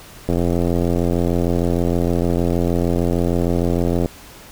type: click train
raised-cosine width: 2 ms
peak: -6 dBFS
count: 327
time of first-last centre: 0.29-4.059 s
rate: 86.5 Hz
effects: pink hiss -41 dBFS RMS until 4.51 s